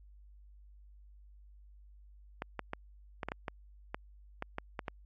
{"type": "clicks", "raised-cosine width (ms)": 0.5, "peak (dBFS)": -21, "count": 12, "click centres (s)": [2.421, 2.593, 2.734, 3.232, 3.286, 3.319, 3.482, 3.945, 4.424, 4.584, 4.792, 4.882], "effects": ["added 50 Hz sine -54 dBFS peak until 5.05 s", "AAC 32 kbps"]}